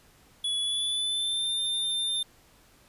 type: tone with pitch glide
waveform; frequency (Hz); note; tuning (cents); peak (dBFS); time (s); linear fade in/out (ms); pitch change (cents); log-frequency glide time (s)
square; 3400 to 3598; G#7 to A7; +40 to +38; -27; 0.44-2.23; 5; +98; 0.59-1.5
effects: pink hiss -59 dBFS RMS until 2.88 s + resampled to 32000 Hz